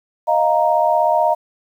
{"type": "chord", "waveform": "sine", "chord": "Eb suspended second", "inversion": "none", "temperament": "equal", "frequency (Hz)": [622.3, 698.5, 932.3], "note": ["Eb5", "F5", "Bb5"], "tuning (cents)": [0, 0, 0], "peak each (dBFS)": -17, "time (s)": [0.27, 1.35], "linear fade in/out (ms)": 20, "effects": ["8-bit"]}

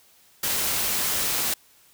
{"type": "noise", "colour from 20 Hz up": "white", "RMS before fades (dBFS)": -25, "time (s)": [0.43, 1.54], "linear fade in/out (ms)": 5, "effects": ["white hiss -57 dBFS RMS until 1.93 s"]}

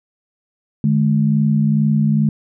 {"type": "tone pair together", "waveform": "sine", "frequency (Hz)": [150, 212.3], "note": ["D3", "G#3"], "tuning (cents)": [37, 38], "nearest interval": "tritone", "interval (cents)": 601, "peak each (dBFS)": -15, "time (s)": [0.84, 2.29], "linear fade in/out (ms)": 2, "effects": []}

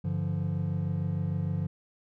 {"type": "tone cluster", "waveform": "triangle", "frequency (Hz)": [98.8, 145.6, 172.1], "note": ["G2", "D3", "F3"], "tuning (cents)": [14, -15, -25], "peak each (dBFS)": -30, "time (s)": [0.04, 1.67], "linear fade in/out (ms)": 10, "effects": []}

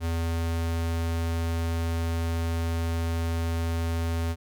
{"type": "tone", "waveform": "square", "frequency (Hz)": 83.1, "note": "E2", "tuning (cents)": 15, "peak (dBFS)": -26, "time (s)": [0, 4.36], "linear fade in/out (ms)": 50, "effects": []}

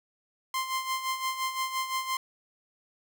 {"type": "tone with tremolo", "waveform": "sawtooth", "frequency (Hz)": 1046.5, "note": "C6", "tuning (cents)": 0, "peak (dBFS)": -23, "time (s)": [0.54, 2.17], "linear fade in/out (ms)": 2, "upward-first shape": "sine", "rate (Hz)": 5.8, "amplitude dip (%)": 65, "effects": []}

